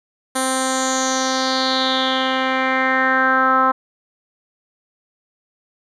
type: tone with low-pass filter sweep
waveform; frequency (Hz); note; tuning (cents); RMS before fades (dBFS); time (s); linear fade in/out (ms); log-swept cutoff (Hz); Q
10% pulse; 261.6; C4; 0; -18; 0.35-3.72; 10; 9900 to 1200; 4.6
effects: none